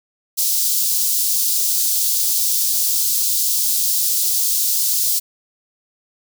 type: high-pass noise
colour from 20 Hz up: white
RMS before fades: -18 dBFS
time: 0.37-5.2 s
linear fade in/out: 20 ms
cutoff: 4300 Hz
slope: 24 dB/octave
effects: none